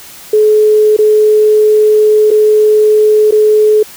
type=tone with dropouts; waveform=sine; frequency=427.1 Hz; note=G#4; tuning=48 cents sharp; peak=-4 dBFS; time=0.33-3.83 s; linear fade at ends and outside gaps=5 ms; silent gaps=0.966-0.987 / 2.306-2.312 / 3.31-3.322 s; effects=white hiss -33 dBFS RMS until 3.96 s